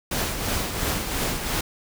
pink noise with tremolo, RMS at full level -24 dBFS, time 0.11-1.61 s, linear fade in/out 5 ms, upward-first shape triangle, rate 2.9 Hz, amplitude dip 55%, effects none

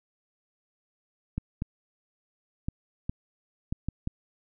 clicks, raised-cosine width 5 ms, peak -17 dBFS, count 7, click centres 1.38 / 1.621 / 2.685 / 3.095 / 3.725 / 3.886 / 4.074 s, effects none

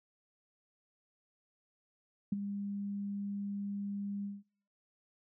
sine tone with ADSR envelope, 201.2 Hz, G3, 45 cents sharp, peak -26 dBFS, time 2.32-4.43 s, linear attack 6 ms, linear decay 18 ms, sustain -10 dB, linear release 190 ms, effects noise-tail reverb RT60 0.5 s tail -21 dB re dry

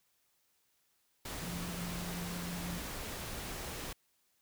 sine tone in noise, 174.61 Hz, F3, in tune, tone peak -40 dBFS, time 1.42-2.79 s, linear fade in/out 5 ms, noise pink, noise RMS -42 dBFS, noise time 1.25-3.93 s, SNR -1 dB, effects white hiss -75 dBFS RMS until 4.41 s

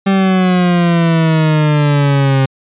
40% pulse exponential sweep, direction down, 195.9 to 133.1 Hz, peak -8 dBFS, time 0.06-2.46 s, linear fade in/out 10 ms, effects resampled to 8000 Hz

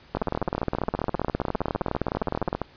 two click trains, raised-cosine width 1 ms, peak -11 / -11 dBFS, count 38 / 47, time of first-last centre 0.15-2.617 / 0.17-2.529 s, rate 15 / 19.5 Hz, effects pink hiss -53 dBFS RMS until 2.76 s + resampled to 11025 Hz

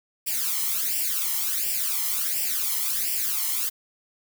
blue noise with flanger, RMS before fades -26 dBFS, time 0.26-3.7 s, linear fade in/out 20 ms, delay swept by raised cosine 0.38 to 0.98 ms, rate 1.4 Hz, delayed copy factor +0.8, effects none

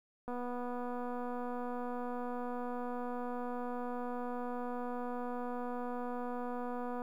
click train, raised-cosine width 1 ms, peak -28 dBFS, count 1652, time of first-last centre 0.28-7.019 s, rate 245 Hz, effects 11-bit

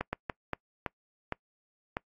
slowing click train, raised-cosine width 0.5 ms, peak -16 dBFS, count 7, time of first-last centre 0.01-1.969 s, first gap 120 ms, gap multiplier 1.4, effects noise-tail reverb RT60 0.1 s tail -25 dB re dry + AAC 32 kbps

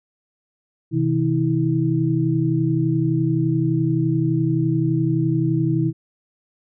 sine tone cluster, 128.4 / 160.1 / 324 Hz, C3 / D#3 / E4, -32 / +50 / -30 cents, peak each -21 dBFS, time 0.91-5.93 s, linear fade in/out 50 ms, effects none

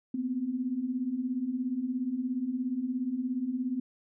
sine beating tone pair, 240 / 257 Hz, B3 / C4, -49 / -31 cents, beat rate 17 Hz, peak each -35 / -30 dBFS, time 0.14-3.8 s, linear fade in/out 5 ms, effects none

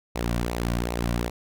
sawtooth tone with flanger, 58.9 Hz, A#1, 19 cents sharp, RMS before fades -27 dBFS, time 0.15-1.3 s, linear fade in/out 10 ms, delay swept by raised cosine 0.6 to 2.4 ms, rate 2.6 Hz, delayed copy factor -0.6, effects none

